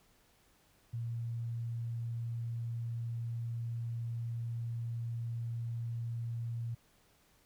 sine tone, 116.7 Hz, A#2, 2 cents sharp, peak -35 dBFS, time 0.93-6.75 s, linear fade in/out 10 ms, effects pink hiss -68 dBFS RMS until 7.45 s

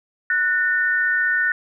sine tone pair together, 1480 / 1815.1 Hz, F#6 / A#6, 0 / -47 cents, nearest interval major third, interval 353 cents, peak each -19 / -20 dBFS, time 0.3-1.52 s, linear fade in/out 2 ms, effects none

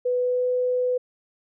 sine tone with pitch glide, 496.1 to 499.8 Hz, B4 to B4, +8 to +21 cents, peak -20 dBFS, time 0.05-0.98 s, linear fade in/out 10 ms, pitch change +13 cents, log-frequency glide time 0.19-0.47 s, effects none

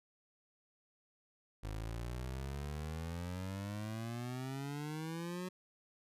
25% pulse exponential sweep, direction up, 51.5 to 185 Hz, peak -36 dBFS, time 1.63-5.49 s, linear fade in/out 10 ms, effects resampled to 32000 Hz

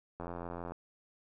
click train, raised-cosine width 1 ms, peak -27 dBFS, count 46, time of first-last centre 0.2-0.72 s, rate 86.5 Hz, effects none

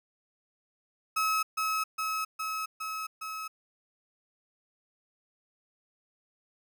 35% pulse tone with echo, 1286 Hz, E6, 43 cents flat, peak -24 dBFS, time 1.16-1.43 s, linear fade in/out 10 ms, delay 410 ms, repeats 5, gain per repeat -2 dB, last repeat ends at 3.48 s, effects none

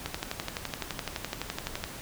click train, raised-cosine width 0.2 ms, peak -14 dBFS, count 22, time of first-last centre 0.06-1.84 s, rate 11.8 Hz, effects pink hiss -42 dBFS RMS until 2.01 s

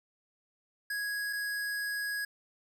square tone pair in turn, 1661.2 / 1661.2 Hz, G#6 / G#6, 0 / 0 cents, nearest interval unison, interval 0 cents, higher neither, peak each -33 / -33 dBFS, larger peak neither, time 0.9-1.33 / 1.33-2.25 s, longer second, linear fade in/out 5 ms, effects none

